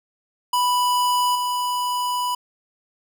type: tone with level steps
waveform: square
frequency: 987.8 Hz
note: B5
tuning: in tune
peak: -18 / -22 dBFS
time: 0.53-2.35 s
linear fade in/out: 5 ms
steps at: 1.35 s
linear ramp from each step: 5 ms
effects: none